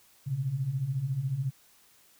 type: beating tone pair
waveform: sine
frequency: 123.47 / 137.47 Hz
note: B2 / C#3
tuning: 0 / -14 cents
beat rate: 14 Hz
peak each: -34 / -29 dBFS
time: 0.26-1.51 s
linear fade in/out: 20 ms
effects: white hiss -61 dBFS RMS until 2.19 s